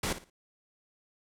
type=noise with echo; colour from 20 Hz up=pink; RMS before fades=-31 dBFS; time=0.03-0.13 s; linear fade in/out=5 ms; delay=57 ms; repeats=3; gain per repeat=-12 dB; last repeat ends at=0.301 s; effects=low-pass 11000 Hz 12 dB/octave